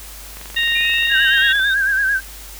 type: click train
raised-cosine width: 0.3 ms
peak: -19 dBFS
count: 29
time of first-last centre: 0.37-1.598 s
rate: 22.8 Hz
type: harmonic tone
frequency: 930 Hz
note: A#5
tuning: 4 cents flat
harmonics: 2 / 3 / 4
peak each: -18 / -20 / -21 dBFS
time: 0.56-1.53 s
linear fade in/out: 10 ms
type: exponential sweep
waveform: sine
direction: up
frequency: 2400 to 3729 Hz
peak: -22 dBFS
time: 0.75-1.74 s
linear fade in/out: 5 ms
type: tone with vibrato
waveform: sine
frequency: 1594 Hz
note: G6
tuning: 28 cents sharp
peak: -14 dBFS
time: 1.09-2.21 s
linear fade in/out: 50 ms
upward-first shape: sine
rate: 9 Hz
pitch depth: 70 cents each way
effects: added 50 Hz sine -37 dBFS peak until 2.59 s + white hiss -37 dBFS RMS until 2.59 s